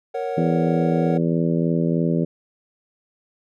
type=chord; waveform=triangle; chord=F# major; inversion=first; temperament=equal; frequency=466.2 / 554.4 / 740 Hz; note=A#4 / C#5 / F#5; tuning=0 / 0 / 0 cents; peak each=-25 / -26 / -27 dBFS; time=0.14-1.18 s; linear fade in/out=10 ms
type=harmonic tone; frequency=83.2 Hz; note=E2; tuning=17 cents sharp; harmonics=2 / 3 / 4 / 5 / 6 / 7; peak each=-20 / -24 / -26 / -28 / -30 / -31 dBFS; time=0.37-2.25 s; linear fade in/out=10 ms
effects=none